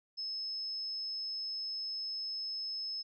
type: tone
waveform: sine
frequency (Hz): 5200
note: E8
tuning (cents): -24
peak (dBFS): -36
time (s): 0.17-3.03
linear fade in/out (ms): 20
effects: none